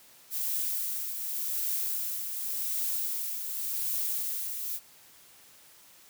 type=noise with tremolo; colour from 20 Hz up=violet; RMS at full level=-30 dBFS; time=0.3-4.8 s; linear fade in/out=50 ms; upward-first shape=triangle; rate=0.88 Hz; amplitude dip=50%; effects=white hiss -56 dBFS RMS until 6.09 s + high-pass 60 Hz 12 dB/octave